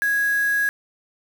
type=tone with quantisation; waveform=sine; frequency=1659 Hz; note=G#6; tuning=2 cents flat; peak=-18 dBFS; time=0.02-0.69 s; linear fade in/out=0 ms; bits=5; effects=none